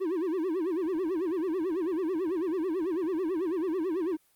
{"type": "tone with vibrato", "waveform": "triangle", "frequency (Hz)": 346.1, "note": "F4", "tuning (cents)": -16, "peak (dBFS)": -25, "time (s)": [0, 4.17], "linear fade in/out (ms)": 20, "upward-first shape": "sine", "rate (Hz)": 9.1, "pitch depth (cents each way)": 200, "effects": ["white hiss -67 dBFS RMS until 4.35 s", "Opus 32 kbps"]}